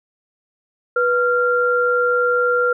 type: tone pair together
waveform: sine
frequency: 490 / 1385.9 Hz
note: B4 / F6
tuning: -14 / -14 cents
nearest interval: octave + tritone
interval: 1800 cents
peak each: -17 dBFS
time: 0.96-2.73 s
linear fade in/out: 5 ms
effects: none